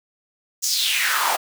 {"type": "noise with high-pass filter sweep", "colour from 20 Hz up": "pink", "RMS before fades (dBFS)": -21, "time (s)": [0.62, 1.37], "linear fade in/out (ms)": 20, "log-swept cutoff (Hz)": [6600, 700], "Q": 4, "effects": []}